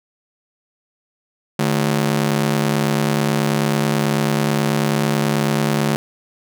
sawtooth ring-modulated tone, 180.7 Hz, F#3, 41 cents flat, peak -9 dBFS, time 1.59-5.96 s, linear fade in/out 0 ms, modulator 34.6 Hz, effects none

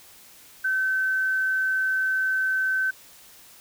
sine tone, 1534 Hz, G6, 38 cents flat, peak -21 dBFS, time 0.64-2.91 s, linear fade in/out 10 ms, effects white hiss -50 dBFS RMS until 3.6 s

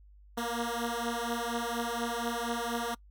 10% pulse beating tone pair, 233.1 / 237.3 Hz, A#3 / A#3, 0 / +31 cents, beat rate 4.2 Hz, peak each -26 / -26 dBFS, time 0.37-2.95 s, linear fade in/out 10 ms, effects noise-tail reverb RT60 0.1 s tail -25 dB re dry + added 50 Hz sine -53 dBFS peak until 3.1 s

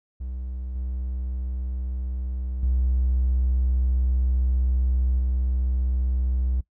triangle tone with level steps, 63.2 Hz, B1, 41 cents sharp, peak -27 / -24 / -16 / -18 dBFS, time 0.2-6.61 s, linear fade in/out 10 ms, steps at 0.75 / 2.63 / 5.19 s, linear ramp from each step 2 ms, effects noise-tail reverb RT60 0.1 s tail -21 dB re dry + tanh soft clip ceiling -14 dBFS

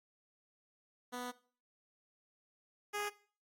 10% pulse tone pair in turn, 246.9 / 413.4 Hz, B3 / G#4, 0 / -8 cents, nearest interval major sixth, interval 892 cents, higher second, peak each -32 / -28 dBFS, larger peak second, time 1.12-1.32 / 2.93-3.1 s, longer first, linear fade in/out 20 ms, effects noise-tail reverb RT60 0.4 s tail -17 dB re dry + AAC 48 kbps

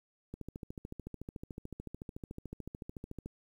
click train, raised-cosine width 3 ms, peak -29 dBFS, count 41, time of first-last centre 0.34-3.26 s, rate 13.7 Hz, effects 10-bit

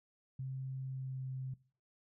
sine tone with pitch glide, 132.2 to 130.91 Hz, C3 to C3, +18 to +1 cents, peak -38 dBFS, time 0.39-1.54 s, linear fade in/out 5 ms, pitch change -17 cents, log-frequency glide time 0.85-1.28 s, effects noise-tail reverb RT60 0.4 s tail -20 dB re dry

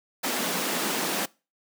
pink high-pass noise, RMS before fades -28 dBFS, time 0.23-1.26 s, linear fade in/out 10 ms, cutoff 180 Hz, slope 48 dB/octave, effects noise-tail reverb RT60 0.3 s tail -23 dB re dry

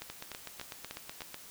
two click trains, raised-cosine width 0.2 ms, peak -23 / -23 dBFS, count 5 / 11, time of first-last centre 0.02-1.207 / 0.1-1.344 s, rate 3.37 / 8.04 Hz, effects white hiss -51 dBFS RMS until 1.5 s

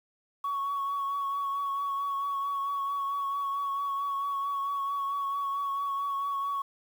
sine tone with vibrato, 1116 Hz, C#6, 11 cents sharp, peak -27 dBFS, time 0.44-6.62 s, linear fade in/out 5 ms, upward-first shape triangle, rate 4.5 Hz, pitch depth 27 cents each way, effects tanh soft clip ceiling -25 dBFS + 9-bit

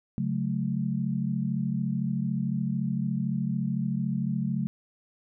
sine tone cluster, 139.3 / 183.3 / 217 Hz, C#3 / F#3 / A3, +9 / -16 / -24 cents, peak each -30 dBFS, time 0.18-4.67 s, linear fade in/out 0 ms, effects none

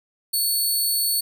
10% pulse tone, 4435 Hz, C#8, in tune, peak -13 dBFS, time 0.33-1.21 s, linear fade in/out 10 ms, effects none

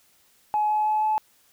sine tone with pitch steps, 846 / 851.4 / 856.8 / 862.3 Hz, G#5 / G#5 / A5 / A5, +32 / +43 / -46 / -35 cents, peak -19 dBFS, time 0.54-1.18 s, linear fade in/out 0 ms, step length 160 ms, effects tanh soft clip ceiling -15 dBFS + white hiss -61 dBFS RMS until 1.52 s

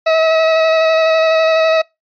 40% pulse tone with vibrato, 643 Hz, E5, 43 cents flat, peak -9 dBFS, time 0.06-1.82 s, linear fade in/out 10 ms, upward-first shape square, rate 12 Hz, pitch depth 13 cents each way, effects noise-tail reverb RT60 0.2 s tail -24 dB re dry + resampled to 11025 Hz

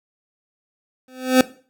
25% pulse tone with exponential growth, 257 Hz, C4, 31 cents flat, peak -4 dBFS, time 1.08-1.41 s, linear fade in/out 2 ms, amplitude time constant 70 ms, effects noise-tail reverb RT60 0.4 s tail -17 dB re dry

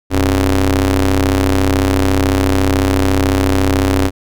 sawtooth ring-modulated tone, 98 Hz, G2, in tune, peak -4 dBFS, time 0.1-4.11 s, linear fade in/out 50 ms, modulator 179 Hz, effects none

